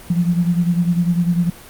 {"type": "beating tone pair", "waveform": "sine", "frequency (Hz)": [171.7, 181.7], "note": ["F3", "F#3"], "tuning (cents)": [-29, -31], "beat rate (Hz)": 10, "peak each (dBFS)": [-15, -20], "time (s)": [0.1, 1.5], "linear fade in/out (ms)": 5, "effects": ["pink hiss -39 dBFS RMS until 1.69 s", "Opus 32 kbps"]}